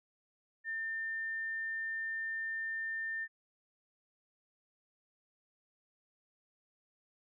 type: tone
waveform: sine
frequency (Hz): 1800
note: A6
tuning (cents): +39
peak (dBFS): -35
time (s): 0.64-3.28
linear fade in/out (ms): 50
effects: none